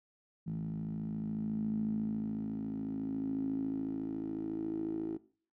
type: tone with band-pass filter sweep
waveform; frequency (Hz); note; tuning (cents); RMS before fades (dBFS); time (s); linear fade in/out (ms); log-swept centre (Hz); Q
10% pulse; 54; A1; -32; -36; 0.46-5.18; 20; 180 to 340; 9.3
effects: noise-tail reverb RT60 0.5 s tail -20 dB re dry